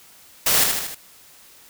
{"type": "noise with echo", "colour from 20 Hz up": "white", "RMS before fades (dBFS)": -18, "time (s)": [0.46, 0.64], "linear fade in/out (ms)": 5, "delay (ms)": 77, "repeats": 4, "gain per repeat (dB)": -4, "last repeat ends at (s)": 0.948, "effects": ["white hiss -49 dBFS RMS until 1.69 s"]}